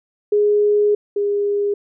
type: tone pair in turn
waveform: sine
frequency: 415.3 / 407.5 Hz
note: G#4 / G#4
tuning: 0 / -33 cents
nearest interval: unison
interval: 33 cents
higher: first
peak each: -12 / -16 dBFS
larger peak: first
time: 0.32-0.95 / 1.16-1.74 s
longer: first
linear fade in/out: 5 ms
effects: none